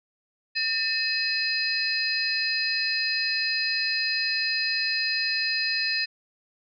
sine tone cluster, 1801 / 2567 / 4132 / 4931 Hz, A6 / E7 / C8 / D#8, +40 / -47 / -22 / -16 cents, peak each -29 dBFS, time 0.55-6.06 s, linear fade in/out 20 ms, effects none

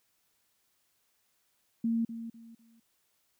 sine tone with echo, 229.1 Hz, A#3, 30 cents flat, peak -26 dBFS, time 1.84-2.05 s, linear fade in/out 5 ms, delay 250 ms, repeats 3, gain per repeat -11 dB, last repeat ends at 2.8 s, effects white hiss -74 dBFS RMS until 3.39 s

